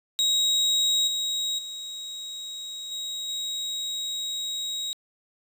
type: tone with level steps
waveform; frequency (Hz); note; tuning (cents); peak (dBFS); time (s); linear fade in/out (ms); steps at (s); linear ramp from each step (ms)
35% pulse; 3804; A#7; +34; -18 / -23 / -32 / -28 / -26; 0.19-4.93; 0; 1.07 / 1.58 / 2.91 / 3.28; 10
effects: resampled to 32000 Hz + 9-bit